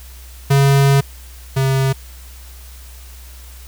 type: tone pair in turn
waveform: square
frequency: 138.59 / 134.02 Hz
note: C#3 / C3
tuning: 0 / +42 cents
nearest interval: minor second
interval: 58 cents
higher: first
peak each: -10 / -14 dBFS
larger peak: first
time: 0.5-1.01 / 1.56-1.93 s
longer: first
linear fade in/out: 10 ms
effects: added 62 Hz sine -35 dBFS peak until 3.67 s + white hiss -43 dBFS RMS until 3.67 s